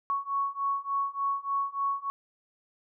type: beating tone pair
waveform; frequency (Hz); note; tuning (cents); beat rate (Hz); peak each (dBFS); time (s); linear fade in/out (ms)
sine; 1108.7 / 1112.1; C#6 / C#6; 0 / +5; 3.4; -31 / -30; 0.1-2.1; 0
effects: none